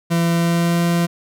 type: tone with pitch glide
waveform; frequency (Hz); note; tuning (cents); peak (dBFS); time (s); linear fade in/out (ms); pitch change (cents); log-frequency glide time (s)
40% pulse; 168.9 to 171.16; E3 to F3; +42 to -35; -14; 0.1-1.07; 20; +23; 0.31-0.82
effects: none